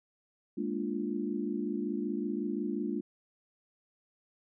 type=chord; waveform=sine; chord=Bb dominant seventh; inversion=third; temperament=equal; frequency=207.7 / 233.1 / 293.7 / 349.2 Hz; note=Ab3 / Bb3 / D4 / F4; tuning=0 / 0 / 0 / 0 cents; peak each=-36 / -37 / -36 / -37 dBFS; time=0.57-3.01 s; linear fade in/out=10 ms; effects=none